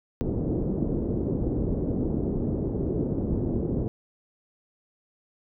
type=low-pass noise; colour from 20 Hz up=white; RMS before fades=-27 dBFS; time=0.21-3.88 s; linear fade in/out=0 ms; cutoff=390 Hz; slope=24 dB/octave; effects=none